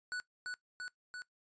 square tone with echo, 1480 Hz, F#6, in tune, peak -37 dBFS, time 0.12-0.2 s, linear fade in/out 0 ms, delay 340 ms, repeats 3, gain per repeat -2 dB, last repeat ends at 1.22 s, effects noise-tail reverb RT60 0.1 s tail -19 dB re dry + resampled to 16000 Hz

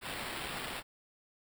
blue noise with sample-and-hold, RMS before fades -40 dBFS, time 0.01-0.83 s, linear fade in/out 50 ms, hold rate 6300 Hz, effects none

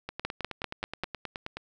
two click trains, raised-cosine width 0.3 ms, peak -19 / -14 dBFS, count 15 / 5, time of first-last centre 0.09-1.57 / 0.25-1.036 s, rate 9.46 / 5.09 Hz, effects none

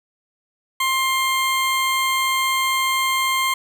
20% pulse tone, 1057 Hz, C6, 17 cents sharp, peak -13 dBFS, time 0.8-3.54 s, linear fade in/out 5 ms, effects none

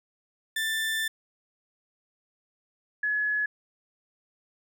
30% pulse / sine tone pair in turn, 1773 / 1696.9 Hz, A6 / G#6, +13 / +37 cents, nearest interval minor second, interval 76 cents, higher first, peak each -24 dBFS, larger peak neither, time 0.56-1.08 / 3.03-3.46 s, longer first, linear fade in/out 5 ms, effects none

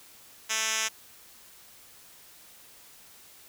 5% pulse tone with band-pass filter, 220.5 Hz, A3, 4 cents sharp, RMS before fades -29 dBFS, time 0.49-0.89 s, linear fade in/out 20 ms, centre 5400 Hz, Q 1.2, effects white hiss -53 dBFS RMS until 3.48 s

